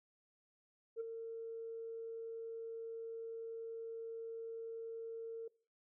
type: tone with ADSR envelope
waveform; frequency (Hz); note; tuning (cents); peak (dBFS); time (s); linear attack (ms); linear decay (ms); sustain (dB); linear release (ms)
sine; 455.2; A#4; -41; -34; 0.96-5.48; 45; 14; -8; 5
effects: noise-tail reverb RT60 0.5 s tail -23 dB re dry + tanh soft clip ceiling -35 dBFS